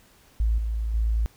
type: tone with level steps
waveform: sine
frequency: 55.4 Hz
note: A1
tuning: 13 cents sharp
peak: -19 / -24 / -20 dBFS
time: 0.4-1.26 s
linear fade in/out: 0 ms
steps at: 0.58 / 0.94 s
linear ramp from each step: 2 ms
effects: pink hiss -57 dBFS RMS until 1.36 s